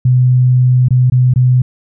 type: tone with dropouts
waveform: sine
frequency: 126.3 Hz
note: B2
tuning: 39 cents sharp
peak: -6 dBFS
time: 0.05-1.62 s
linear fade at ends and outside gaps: 5 ms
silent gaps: 0.885-0.906 / 1.1-1.12 / 1.338-1.359 s
effects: none